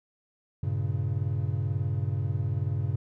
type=chord; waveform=triangle; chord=G diminished; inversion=none; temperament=equal; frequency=98 / 116.54 / 138.59 Hz; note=G2 / Bb2 / Db3; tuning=0 / 0 / 0 cents; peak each=-27 / -30 / -29 dBFS; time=0.63-2.96 s; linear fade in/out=5 ms; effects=none